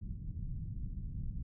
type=low-pass noise; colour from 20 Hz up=pink; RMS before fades=-40 dBFS; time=0.01-1.43 s; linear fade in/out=10 ms; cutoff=170 Hz; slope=24 dB/octave; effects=none